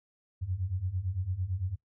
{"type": "beating tone pair", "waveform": "sine", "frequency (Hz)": [87.31, 96.21], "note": ["F2", "G2"], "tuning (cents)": [0, -32], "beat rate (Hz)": 8.9, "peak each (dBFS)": [-35, -32], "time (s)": [0.41, 1.76], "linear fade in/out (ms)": 20, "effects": ["noise-tail reverb RT60 0.1 s tail -19 dB re dry"]}